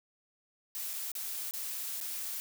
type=noise with dropouts; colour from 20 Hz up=blue; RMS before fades=-38 dBFS; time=0.75-2.4 s; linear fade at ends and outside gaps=0 ms; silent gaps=0.933-0.937 / 1.117-1.152 / 1.51-1.537 / 2.003-2.011 s; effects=none